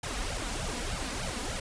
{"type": "noise with flanger", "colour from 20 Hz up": "pink", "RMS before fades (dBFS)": -34, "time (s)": [0.03, 1.6], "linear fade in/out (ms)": 5, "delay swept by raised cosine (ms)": [1.3, 4.2], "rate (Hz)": 3.3, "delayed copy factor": 1, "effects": ["resampled to 22050 Hz"]}